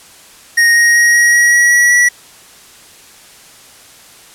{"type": "tone with pitch steps", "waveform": "square", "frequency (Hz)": [1864.7, 1875.5, 1886.4, 1897.3, 1908.3, 1919.3, 1930.5, 1941.6], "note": ["A#6", "A#6", "A#6", "A#6", "A#6", "B6", "B6", "B6"], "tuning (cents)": [0, 10, 20, 30, 40, -50, -40, -30], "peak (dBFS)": -7, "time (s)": [0.57, 2.09], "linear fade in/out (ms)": 10, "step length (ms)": 190, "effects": ["white hiss -40 dBFS RMS until 4.34 s", "low-pass 11000 Hz 12 dB/octave"]}